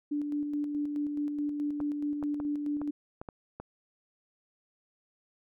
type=tone with tremolo; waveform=sine; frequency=292.9 Hz; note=D4; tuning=5 cents flat; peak=-28 dBFS; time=0.11-2.91 s; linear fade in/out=10 ms; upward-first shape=square; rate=4.7 Hz; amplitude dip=35%
type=clicks; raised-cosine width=1 ms; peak=-26 dBFS; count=7; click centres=1.803 / 2.227 / 2.401 / 2.816 / 3.215 / 3.288 / 3.6 s
effects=none